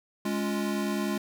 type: chord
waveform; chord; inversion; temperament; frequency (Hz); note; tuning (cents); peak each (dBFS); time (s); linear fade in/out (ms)
square; Db major; second; equal; 207.7 / 277.2 / 349.2; Ab3 / Db4 / F4; 0 / 0 / 0; -30 / -35 / -34; 0.25-1.18; 5
effects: none